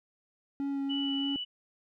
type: tone with vibrato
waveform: triangle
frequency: 277.4 Hz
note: C#4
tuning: 1 cent sharp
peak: -28 dBFS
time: 0.6-1.36 s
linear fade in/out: 0 ms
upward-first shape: sine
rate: 3.2 Hz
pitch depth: 12 cents each way
type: tone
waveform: sine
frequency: 2960 Hz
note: F#7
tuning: in tune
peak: -33 dBFS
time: 0.89-1.45 s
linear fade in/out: 20 ms
effects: none